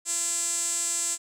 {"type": "tone with band-pass filter", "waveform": "sawtooth", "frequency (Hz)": 340.6, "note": "F4", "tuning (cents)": -43, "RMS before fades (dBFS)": -28, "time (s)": [0.05, 1.18], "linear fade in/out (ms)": 50, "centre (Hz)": 7700, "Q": 7.3, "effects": []}